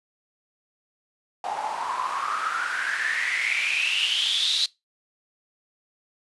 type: noise with band-pass filter sweep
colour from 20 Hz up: white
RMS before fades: -26 dBFS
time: 1.44-4.66 s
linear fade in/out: 2 ms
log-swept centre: 770 to 4000 Hz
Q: 9.3
effects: noise-tail reverb RT60 0.2 s tail -21 dB re dry + resampled to 24000 Hz